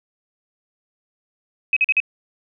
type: tone bursts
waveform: sine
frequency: 2543 Hz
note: D#7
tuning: 37 cents sharp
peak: -13 dBFS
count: 4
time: 1.73-2.002 s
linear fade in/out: 2 ms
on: 35 ms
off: 44 ms
effects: none